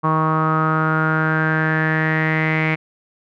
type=tone with low-pass filter sweep; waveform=sawtooth; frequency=157.7 Hz; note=D#3; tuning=24 cents sharp; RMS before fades=-18 dBFS; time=0.03-2.76 s; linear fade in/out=20 ms; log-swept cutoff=1100 to 2200 Hz; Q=8; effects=none